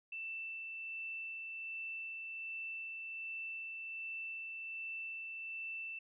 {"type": "tone with tremolo", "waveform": "sine", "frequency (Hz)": 2664, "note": "E7", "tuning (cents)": 18, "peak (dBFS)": -40, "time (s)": [0.12, 5.99], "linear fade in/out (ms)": 5, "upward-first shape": "sine", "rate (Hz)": 1.3, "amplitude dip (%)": 25, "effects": []}